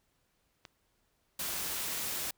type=click; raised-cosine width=0.2 ms; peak=-29 dBFS; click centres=0.652 s
type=noise; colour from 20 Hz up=white; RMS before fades=-36 dBFS; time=1.39-2.31 s; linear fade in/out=5 ms
effects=pink hiss -75 dBFS RMS until 2.37 s